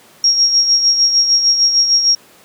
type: tone with tremolo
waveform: sine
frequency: 5588 Hz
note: F8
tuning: in tune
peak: -7 dBFS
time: 0.24-2.15 s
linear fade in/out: 2 ms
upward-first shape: sine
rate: 6.6 Hz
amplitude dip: 55%
effects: pink hiss -45 dBFS RMS until 2.44 s + high-pass 200 Hz 12 dB/octave